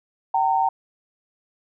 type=tone pair together; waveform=sine; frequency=769.4 / 915 Hz; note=G5 / A#5; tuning=-33 / -32 cents; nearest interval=minor third; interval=301 cents; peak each=-20 dBFS; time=0.34-0.69 s; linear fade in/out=5 ms; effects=none